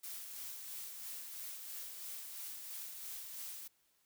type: noise with tremolo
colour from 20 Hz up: blue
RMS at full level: -45 dBFS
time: 0.03-3.68 s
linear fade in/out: 10 ms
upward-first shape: sine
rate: 3 Hz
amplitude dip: 35%
effects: white hiss -75 dBFS RMS until 4.05 s